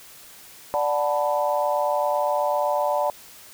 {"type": "chord", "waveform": "sine", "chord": "B minor seventh", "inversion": "first", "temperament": "equal with one note detuned", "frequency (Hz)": [587.3, 737.9, 880, 987.8], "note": ["D5", "F#5", "A5", "B5"], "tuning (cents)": [0, -5, 0, 0], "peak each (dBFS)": [-23, -27, -26, -28], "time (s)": [0.74, 3.1], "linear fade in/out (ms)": 0, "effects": ["white hiss -46 dBFS RMS until 3.53 s"]}